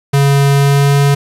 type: tone with pitch glide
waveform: square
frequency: 140 to 141.22 Hz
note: C#3 to C#3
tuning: +18 to +33 cents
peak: -8 dBFS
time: 0.13-1.15 s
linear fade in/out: 10 ms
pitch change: +15 cents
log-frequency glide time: 0.5-0.97 s
effects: resampled to 32000 Hz + 7-bit